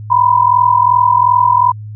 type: tone pair together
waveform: sine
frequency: 967 / 1009.7 Hz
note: B5 / B5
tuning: -37 / +38 cents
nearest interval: minor second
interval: 75 cents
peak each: -10 dBFS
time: 0.1-1.72 s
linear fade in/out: 10 ms
effects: added 106 Hz sine -25 dBFS peak until 1.95 s